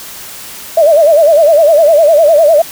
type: tone with vibrato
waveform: sine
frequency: 622.3 Hz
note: D#5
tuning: in tune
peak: -3 dBFS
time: 0.77-2.62 s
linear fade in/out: 5 ms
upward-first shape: sine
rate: 9.9 Hz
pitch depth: 140 cents each way
effects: white hiss -28 dBFS RMS until 2.71 s